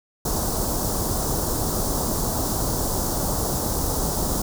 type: band-stop noise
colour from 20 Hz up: pink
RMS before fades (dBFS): -24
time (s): 0.25-4.42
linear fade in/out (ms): 5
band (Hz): 1100 to 5100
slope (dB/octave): 24
effects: none